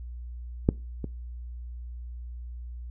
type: clicks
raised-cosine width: 3 ms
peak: -6 / -19 dBFS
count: 2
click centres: 0.689 / 1.043 s
effects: noise-tail reverb RT60 0.3 s tail -23 dB re dry + added 60 Hz sine -36 dBFS peak until 2.9 s